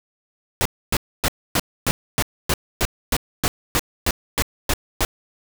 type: noise bursts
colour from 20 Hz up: pink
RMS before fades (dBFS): -19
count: 15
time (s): 0.61-5.05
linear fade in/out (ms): 0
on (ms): 44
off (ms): 270
effects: none